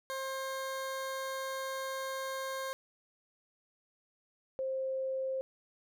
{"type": "tone pair in turn", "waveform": ["20% pulse", "sine"], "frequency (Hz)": [532, 528], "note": ["C5", "C5"], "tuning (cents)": [29, 16], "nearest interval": "unison", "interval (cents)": 13, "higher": "first", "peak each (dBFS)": [-31, -32], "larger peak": "first", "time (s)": [[0.1, 2.73], [4.59, 5.41]], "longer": "first", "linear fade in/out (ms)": 0, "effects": []}